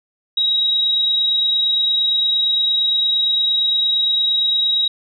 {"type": "tone with amplitude modulation", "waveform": "sine", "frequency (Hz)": 3820, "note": "A#7", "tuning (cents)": 42, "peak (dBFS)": -13, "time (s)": [0.37, 4.88], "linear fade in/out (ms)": 5, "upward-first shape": "sine", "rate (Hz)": 28.7, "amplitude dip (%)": 25, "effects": []}